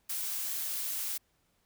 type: noise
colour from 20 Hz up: blue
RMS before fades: -35 dBFS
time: 0.09-1.18 s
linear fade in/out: 10 ms
effects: pink hiss -73 dBFS RMS until 1.65 s